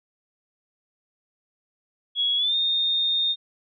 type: tone with pitch glide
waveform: sine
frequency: 3341 to 3664 Hz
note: G#7 to A#7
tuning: +10 to -31 cents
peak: -20 dBFS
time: 2.15-3.36 s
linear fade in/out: 50 ms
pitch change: +159 cents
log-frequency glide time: 2.37-2.55 s
effects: none